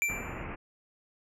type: tone with exponential decay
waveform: square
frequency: 2349 Hz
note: D7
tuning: in tune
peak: -24 dBFS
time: 0.02-0.44 s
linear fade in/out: 0 ms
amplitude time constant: 90 ms
type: low-pass noise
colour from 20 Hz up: pink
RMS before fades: -39 dBFS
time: 0.08-0.56 s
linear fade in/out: 20 ms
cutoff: 2700 Hz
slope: 96 dB/octave
effects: low-pass 12000 Hz 12 dB/octave